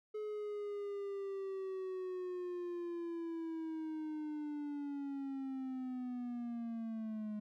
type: linear sweep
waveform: triangle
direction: down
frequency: 427.1 to 209.6 Hz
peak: -37 dBFS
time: 0.14-7.4 s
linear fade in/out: 10 ms
effects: none